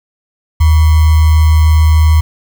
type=tone with sample-and-hold; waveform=sine; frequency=78.5 Hz; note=D#2; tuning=16 cents sharp; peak=-4 dBFS; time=0.6-2.21 s; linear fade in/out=10 ms; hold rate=1050 Hz; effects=none